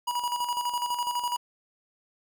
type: tone with tremolo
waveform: square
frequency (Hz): 969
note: B5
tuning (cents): -33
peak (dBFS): -26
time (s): 0.07-1.37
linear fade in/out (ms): 10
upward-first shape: square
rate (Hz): 12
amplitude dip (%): 55
effects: none